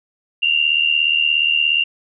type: tone pair together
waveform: sine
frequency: 2756 / 2833 Hz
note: F7 / F7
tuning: -24 / +24 cents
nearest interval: unison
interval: 48 cents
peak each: -16 / -17 dBFS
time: 0.42-1.84 s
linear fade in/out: 10 ms
effects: none